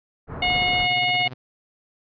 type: low-pass noise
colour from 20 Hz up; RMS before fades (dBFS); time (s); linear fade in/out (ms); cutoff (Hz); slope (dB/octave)
pink; -33; 0.27-0.88; 50; 1400; 24
type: harmonic tone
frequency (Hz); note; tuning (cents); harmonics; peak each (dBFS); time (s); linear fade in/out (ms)
723; F#5; -40; 1 / 3 / 4 / 5 / 6; -24 / -22 / -24 / -33 / -36; 0.42-1.28; 5
type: tone with tremolo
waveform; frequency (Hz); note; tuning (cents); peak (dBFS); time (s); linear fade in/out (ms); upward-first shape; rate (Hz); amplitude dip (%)
sawtooth; 127.6; C3; -43; -27; 0.49-1.34; 10; triangle; 17; 95
effects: resampled to 11025 Hz